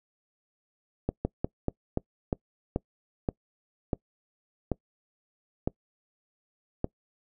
slowing click train, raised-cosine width 2 ms, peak -13 dBFS, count 12, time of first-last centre 1.09-6.844 s, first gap 160 ms, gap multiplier 1.22, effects noise-tail reverb RT60 0.1 s tail -24 dB re dry

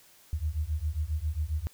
sine beating tone pair, 73.42 / 80.82 Hz, D2 / E2, 0 / -34 cents, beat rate 7.4 Hz, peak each -31 dBFS, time 0.33-1.67 s, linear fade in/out 0 ms, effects white hiss -58 dBFS RMS until 1.73 s

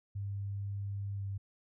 sine tone with pitch glide, 99.9 to 98.58 Hz, G2 to G2, +33 to +10 cents, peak -35 dBFS, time 0.15-1.38 s, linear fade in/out 10 ms, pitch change -23 cents, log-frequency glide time 1.14-1.23 s, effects none

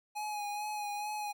square tone with vibrato, 834 Hz, G#5, 7 cents sharp, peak -36 dBFS, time 0.15-1.33 s, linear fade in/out 20 ms, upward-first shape sine, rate 2.3 Hz, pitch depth 28 cents each way, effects 13-bit

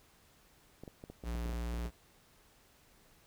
clicks, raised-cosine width 2 ms, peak -33 dBFS, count 12, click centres 0.836 / 0.878 / 1.039 / 1.1 / 1.238 / 1.351 / 1.459 / 1.494 / 1.529 / 1.741 / 1.784 / 1.856 s
square tone, 58.7 Hz, A#1, 13 cents sharp, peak -36 dBFS, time 1.23-1.91 s, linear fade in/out 50 ms
effects pink hiss -65 dBFS RMS until 3.26 s

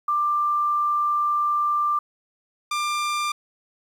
sine / sawtooth tone pair in turn, 1185 / 1191 Hz, D6 / D6, +15 / +24 cents, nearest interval unison, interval 9 cents, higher second, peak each -19 dBFS, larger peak neither, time 0.08-1.99 / 2.71-3.32 s, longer first, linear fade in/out 5 ms, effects low-pass 9000 Hz 12 dB/octave + 9-bit

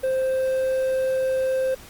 triangle tone with quantisation, 523.3 Hz, C5, in tune, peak -18 dBFS, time 0.03-1.75 s, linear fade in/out 10 ms, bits 8, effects pink hiss -45 dBFS RMS until 1.89 s + Opus 32 kbps

